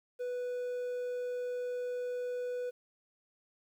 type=tone; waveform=triangle; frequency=493.9 Hz; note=B4; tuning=in tune; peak=-32 dBFS; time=0.19-2.71 s; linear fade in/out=20 ms; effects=11-bit